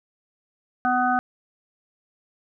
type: harmonic tone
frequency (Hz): 250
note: B3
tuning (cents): +21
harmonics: 1 / 3 / 5 / 6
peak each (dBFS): -26 / -21 / -26 / -26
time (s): 0.85-1.19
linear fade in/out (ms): 0
effects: none